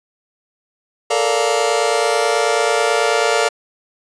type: chord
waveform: sawtooth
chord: Bb major seventh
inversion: third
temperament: just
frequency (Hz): 437 / 466.2 / 582.7 / 699.2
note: A4 / Bb4 / D5 / F5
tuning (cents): -12 / 0 / -14 / +2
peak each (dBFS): -16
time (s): 1.1-3.49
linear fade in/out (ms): 10
effects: resampled to 22050 Hz